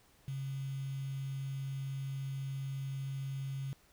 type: tone with quantisation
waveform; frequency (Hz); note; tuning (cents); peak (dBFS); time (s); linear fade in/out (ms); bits
sine; 135.7; C#3; -36; -36; 0.28-3.73; 0; 9
effects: pink hiss -66 dBFS RMS until 3.92 s